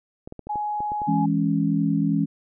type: clicks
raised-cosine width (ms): 2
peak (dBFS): -23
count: 8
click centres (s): 0.275 / 0.324 / 0.393 / 0.47 / 0.557 / 0.805 / 0.919 / 1.018
type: tone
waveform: sine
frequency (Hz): 838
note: G#5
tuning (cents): +15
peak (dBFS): -24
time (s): 0.49-1.26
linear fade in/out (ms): 10
type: chord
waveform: sine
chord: C# minor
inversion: first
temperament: equal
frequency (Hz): 164.81 / 207.7 / 277.2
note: E3 / G#3 / C#4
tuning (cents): 0 / 0 / 0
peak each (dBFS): -23 / -24 / -23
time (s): 1.07-2.26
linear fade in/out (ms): 20
effects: none